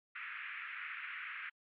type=band-pass noise; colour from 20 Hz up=white; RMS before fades=-45 dBFS; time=0.15-1.5 s; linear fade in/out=10 ms; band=1300 to 2500 Hz; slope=48 dB/octave; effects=AAC 64 kbps